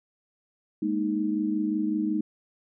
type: chord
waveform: sine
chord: Ab suspended second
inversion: none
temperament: equal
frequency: 207.7 / 233.1 / 311.1 Hz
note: Ab3 / Bb3 / Eb4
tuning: 0 / 0 / 0 cents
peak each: -29 / -32 / -26 dBFS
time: 0.82-2.21 s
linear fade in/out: 5 ms
effects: none